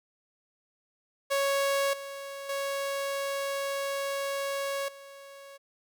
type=tone with level steps; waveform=sawtooth; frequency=554.4 Hz; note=C#5; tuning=in tune; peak=-21 / -34 / -26 / -42 dBFS; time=1.3-5.58 s; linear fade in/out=20 ms; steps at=1.93 / 2.49 / 4.88 s; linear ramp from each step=5 ms; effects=none